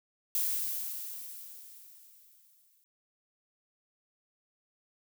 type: noise with exponential decay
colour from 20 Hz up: violet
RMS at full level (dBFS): -29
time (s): 0.35-2.84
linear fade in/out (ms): 0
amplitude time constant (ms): 540
effects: none